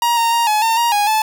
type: tone with pitch steps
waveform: 45% pulse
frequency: 946 / 925 / 935 / 850 / 907 / 942 / 825 / 869 Hz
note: A#5 / A#5 / A#5 / G#5 / A#5 / A#5 / G#5 / A5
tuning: +25 / -14 / +5 / +40 / -48 / +18 / -12 / -22 cents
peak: -13 dBFS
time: 0.02-1.22 s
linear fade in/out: 2 ms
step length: 150 ms
effects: none